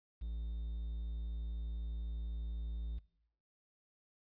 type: tone with quantisation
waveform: triangle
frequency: 56 Hz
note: A1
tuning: 31 cents sharp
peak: -36 dBFS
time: 0.21-2.99 s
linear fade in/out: 10 ms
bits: 11
effects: noise-tail reverb RT60 0.7 s tail -20 dB re dry + resampled to 11025 Hz